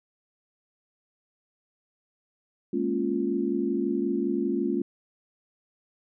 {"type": "chord", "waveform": "sine", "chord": "Bb minor seventh", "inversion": "third", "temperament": "equal", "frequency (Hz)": [207.7, 233.1, 277.2, 349.2], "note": ["Ab3", "Bb3", "Db4", "F4"], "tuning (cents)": [0, 0, 0, 0], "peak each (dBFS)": [-31, -31, -29, -28], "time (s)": [2.73, 4.82], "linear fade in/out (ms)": 5, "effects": []}